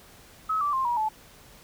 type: tone with pitch steps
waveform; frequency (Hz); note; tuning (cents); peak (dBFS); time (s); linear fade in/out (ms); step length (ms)
sine; 1284 / 1163.9 / 1055.1 / 956.4 / 866.9; E6 / D6 / C6 / A#5 / A5; -46 / -16 / +14 / +44 / -26; -23; 0.49-1.09; 10; 120
effects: pink hiss -52 dBFS RMS until 1.63 s